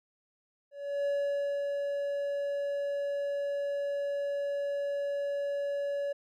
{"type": "tone with ADSR envelope", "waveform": "triangle", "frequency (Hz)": 567, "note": "C#5", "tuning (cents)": 39, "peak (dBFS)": -25, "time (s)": [0.71, 6.13], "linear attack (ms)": 350, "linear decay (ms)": 560, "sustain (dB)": -3, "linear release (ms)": 10, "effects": []}